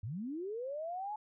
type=linear sweep; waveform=sine; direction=up; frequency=90.6 to 865 Hz; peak=-37 dBFS; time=0.03-1.16 s; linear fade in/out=5 ms; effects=none